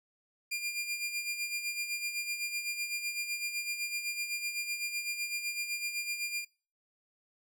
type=tone with tremolo; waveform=sawtooth; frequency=2400 Hz; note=D7; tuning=37 cents sharp; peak=-28 dBFS; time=0.51-6.45 s; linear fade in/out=10 ms; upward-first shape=sine; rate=7.9 Hz; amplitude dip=60%; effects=noise-tail reverb RT60 0.4 s tail -24 dB re dry